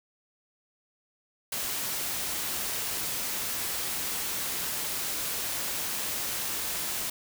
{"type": "noise", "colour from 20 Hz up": "white", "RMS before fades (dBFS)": -32, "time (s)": [1.52, 7.1], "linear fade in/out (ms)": 5, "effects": []}